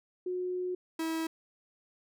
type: tone pair in turn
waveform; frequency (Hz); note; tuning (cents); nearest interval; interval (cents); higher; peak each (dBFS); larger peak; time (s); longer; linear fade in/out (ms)
sine / 45% pulse; 363.4 / 323.8; F#4 / E4; -31 / -31; major second; 200; first; -31 / -31; neither; 0.26-0.75 / 0.99-1.27; first; 5
effects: none